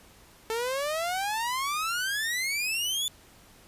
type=exponential sweep; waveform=sawtooth; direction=up; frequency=440 to 3520 Hz; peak=-24 dBFS; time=0.5-3.08 s; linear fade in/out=0 ms; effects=pink hiss -55 dBFS RMS until 3.67 s + resampled to 32000 Hz